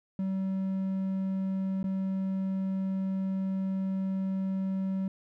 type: tone with dropouts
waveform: triangle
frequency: 191.2 Hz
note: G3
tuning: 43 cents flat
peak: -26 dBFS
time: 0.19-5.08 s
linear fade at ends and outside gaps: 2 ms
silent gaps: 1.83-1.841 s
effects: none